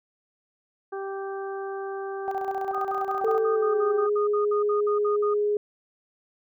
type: harmonic tone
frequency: 390.8 Hz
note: G4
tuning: 5 cents flat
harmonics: 1 / 2 / 3 / 4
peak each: -31 / -37 / -41 / -43 dBFS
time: 0.92-4.07 s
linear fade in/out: 10 ms
type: tone with tremolo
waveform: sine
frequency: 772 Hz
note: G5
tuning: 27 cents flat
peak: -26 dBFS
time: 2.28-3.39 s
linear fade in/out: 0 ms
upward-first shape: square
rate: 15 Hz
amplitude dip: 80%
type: tone bursts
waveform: sine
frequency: 1231 Hz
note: D#6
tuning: 19 cents flat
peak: -28 dBFS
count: 15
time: 2.73-5.342 s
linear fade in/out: 10 ms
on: 120 ms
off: 58 ms
type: tone with pitch glide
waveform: sine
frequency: 443.1 to 415.8 Hz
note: A4 to G#4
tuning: +12 to +2 cents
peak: -21 dBFS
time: 3.24-5.57 s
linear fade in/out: 2 ms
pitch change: -110 cents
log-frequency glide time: 3.51-3.84 s
effects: none